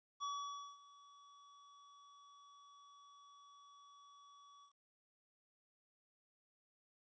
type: tone with ADSR envelope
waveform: square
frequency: 1138 Hz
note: C#6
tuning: 45 cents sharp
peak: -40 dBFS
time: 0.2-4.73 s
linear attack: 32 ms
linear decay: 540 ms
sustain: -21 dB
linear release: 95 ms
effects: resampled to 16000 Hz + 13-bit